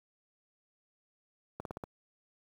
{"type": "slowing click train", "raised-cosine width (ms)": 1, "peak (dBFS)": -25, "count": 5, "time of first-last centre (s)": [1.6, 1.838], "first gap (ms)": 52, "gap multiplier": 1.09, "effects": ["high-pass 60 Hz 12 dB/octave", "9-bit"]}